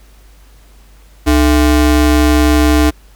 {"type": "ring-modulated tone", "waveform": "square", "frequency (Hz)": 185, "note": "F#3", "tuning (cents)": 0, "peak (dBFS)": -5, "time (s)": [1.26, 2.91], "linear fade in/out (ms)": 20, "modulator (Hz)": 117, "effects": ["added 50 Hz sine -40 dBFS peak until 3.15 s", "pink hiss -49 dBFS RMS until 3.15 s"]}